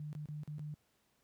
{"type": "tone with dropouts", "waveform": "sine", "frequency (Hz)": 150, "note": "D3", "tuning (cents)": 37, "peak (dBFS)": -40, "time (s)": [0, 0.74], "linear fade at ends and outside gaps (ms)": 0, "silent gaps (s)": [[0.129, 0.151], [0.257, 0.287], [0.434, 0.476], [0.583, 0.594]], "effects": ["pink hiss -75 dBFS RMS until 1.23 s", "high-pass 80 Hz 12 dB/octave"]}